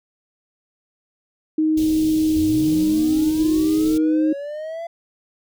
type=tone with vibrato; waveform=sine; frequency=311.9 Hz; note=D#4; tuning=4 cents sharp; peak=-15 dBFS; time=1.58-4.33 s; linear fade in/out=5 ms; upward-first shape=sine; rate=0.59 Hz; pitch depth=10 cents each way
type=band-stop noise; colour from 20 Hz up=pink; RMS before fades=-33 dBFS; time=1.77-3.98 s; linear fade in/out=5 ms; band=480 to 3100 Hz; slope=24 dB/octave
type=linear sweep; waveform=triangle; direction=up; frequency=73.42 to 682 Hz; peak=-25 dBFS; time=2.36-4.87 s; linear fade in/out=5 ms
effects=none